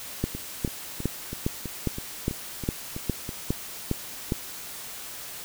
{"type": "two click trains", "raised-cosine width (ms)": 3, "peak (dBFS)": [-11, -20], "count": [11, 10], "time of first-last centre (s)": [[0.24, 4.322], [0.35, 3.291]], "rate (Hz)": [2.45, 3.06], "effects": ["white hiss -39 dBFS RMS until 5.44 s"]}